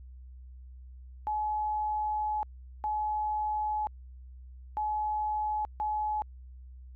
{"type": "tone bursts at uneven times", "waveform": "sine", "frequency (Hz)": 850, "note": "G#5", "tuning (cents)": 40, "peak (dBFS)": -28, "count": 4, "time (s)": [[1.27, 2.43], [2.84, 3.87], [4.77, 5.65], [5.8, 6.22]], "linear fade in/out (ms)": 0, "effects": ["added 63 Hz sine -45 dBFS peak until 6.95 s"]}